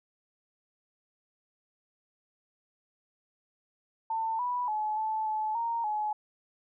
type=tone with pitch steps; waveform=sine; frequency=895 / 983 / 855 / 872 / 863 / 928 / 848 Hz; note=A5 / B5 / A5 / A5 / A5 / A#5 / G#5; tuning=+29 / -8 / -50 / -16 / -34 / -8 / +36 cents; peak=-28 dBFS; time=4.1-6.13 s; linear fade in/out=5 ms; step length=290 ms; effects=none